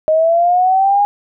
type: linear sweep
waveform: sine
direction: up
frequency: 620 to 823 Hz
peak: -9 dBFS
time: 0.08-1.05 s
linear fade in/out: 0 ms
effects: none